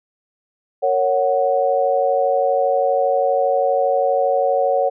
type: chord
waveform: sine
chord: F# major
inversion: first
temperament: just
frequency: 462.5 / 555 / 740 Hz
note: A#4 / C#5 / F#5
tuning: -14 / +2 / 0 cents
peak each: -22 / -17 / -19 dBFS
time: 0.82-4.9 s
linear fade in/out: 20 ms
effects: none